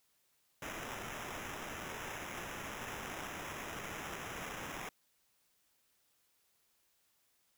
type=noise with sample-and-hold; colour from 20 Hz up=blue; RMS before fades=-44 dBFS; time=0.62-4.89 s; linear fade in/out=2 ms; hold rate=4410 Hz; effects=white hiss -75 dBFS RMS until 7.57 s